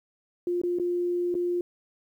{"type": "tone with dropouts", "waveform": "sine", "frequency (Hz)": 352.1, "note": "F4", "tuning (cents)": 14, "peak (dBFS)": -24, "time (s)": [0.47, 1.61], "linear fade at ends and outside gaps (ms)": 2, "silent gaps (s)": [[0.616, 0.635], [0.787, 0.797], [1.343, 1.351]], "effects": ["10-bit"]}